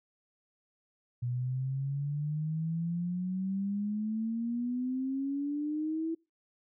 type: exponential sweep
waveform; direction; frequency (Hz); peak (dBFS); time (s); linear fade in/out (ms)
sine; up; 120.8 to 329.6; -30; 1.22-6.15; 10
effects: noise-tail reverb RT60 0.3 s tail -26 dB re dry